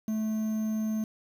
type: tone with quantisation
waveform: triangle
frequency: 217.7 Hz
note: A3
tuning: 18 cents flat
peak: -25 dBFS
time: 0.08-1.04 s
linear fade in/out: 2 ms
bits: 8
effects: none